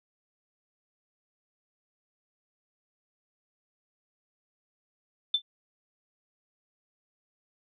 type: tone with exponential decay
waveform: sine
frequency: 3538 Hz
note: A7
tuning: 9 cents sharp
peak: -18 dBFS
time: 5.34-5.42 s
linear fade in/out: 5 ms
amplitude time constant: 17 ms
effects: none